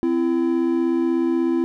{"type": "tone pair together", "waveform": "triangle", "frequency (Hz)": [259.6, 336], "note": ["C4", "E4"], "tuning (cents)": [-13, 33], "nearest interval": "major third", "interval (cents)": 446, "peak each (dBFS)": [-20, -17], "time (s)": [0.03, 1.64], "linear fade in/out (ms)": 0, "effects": []}